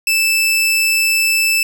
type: tone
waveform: sawtooth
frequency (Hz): 2637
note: E7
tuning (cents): 0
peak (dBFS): -9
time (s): 0.07-1.63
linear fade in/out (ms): 2
effects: none